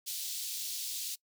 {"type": "high-pass noise", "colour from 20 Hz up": "pink", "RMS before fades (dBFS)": -38, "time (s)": [0.06, 1.16], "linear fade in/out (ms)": 20, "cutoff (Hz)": 3600, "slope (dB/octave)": 24, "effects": ["noise-tail reverb RT60 0.1 s tail -23 dB re dry"]}